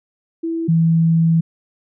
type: tone pair in turn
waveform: sine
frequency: 329.6 / 164.28 Hz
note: E4 / E3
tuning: 0 / -6 cents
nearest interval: octave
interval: 1206 cents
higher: first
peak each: -19 / -11 dBFS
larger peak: second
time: 0.43-0.68 / 0.68-1.41 s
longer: second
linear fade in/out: 10 ms
effects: none